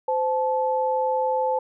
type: tone pair together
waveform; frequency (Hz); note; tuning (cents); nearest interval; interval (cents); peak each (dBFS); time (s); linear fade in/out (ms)
sine; 516 / 869.1; C5 / A5; -24 / -22; major sixth; 902; -23; 0.08-1.59; 5
effects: none